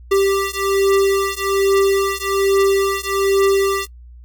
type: beating tone pair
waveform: square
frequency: 392 / 393.2 Hz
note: G4 / G4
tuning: 0 / +5 cents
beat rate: 1.2 Hz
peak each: -18 dBFS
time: 0.11-3.87 s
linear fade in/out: 10 ms
effects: noise-tail reverb RT60 0.1 s tail -24 dB re dry + added 60 Hz sine -37 dBFS peak until 4.24 s